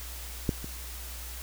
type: clicks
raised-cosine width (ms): 3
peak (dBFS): -12 / -25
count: 2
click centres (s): 0.492 / 0.644
effects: added 60 Hz sine -40 dBFS peak until 1.42 s + white hiss -43 dBFS RMS until 1.42 s